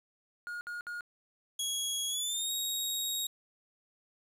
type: tone bursts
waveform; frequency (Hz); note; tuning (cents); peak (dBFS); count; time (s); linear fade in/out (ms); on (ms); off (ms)
triangle; 1432; F6; +43; -35; 3; 0.47-1.008; 0; 140; 59
type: tone with pitch glide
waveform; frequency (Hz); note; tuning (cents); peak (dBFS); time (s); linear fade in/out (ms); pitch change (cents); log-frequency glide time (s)
20% pulse; 3322 to 3772; G#7 to A#7; 0 to +20; -26; 1.59-3.27; 5; +220; 2.08-2.51
effects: 10-bit